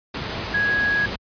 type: tone in noise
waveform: sine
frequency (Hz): 1661.2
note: G#6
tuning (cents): 0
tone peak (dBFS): -18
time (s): 0.54-1.06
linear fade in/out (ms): 5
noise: pink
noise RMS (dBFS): -28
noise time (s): 0.14-1.16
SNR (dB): +7
effects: high-pass 60 Hz 12 dB/octave + resampled to 11025 Hz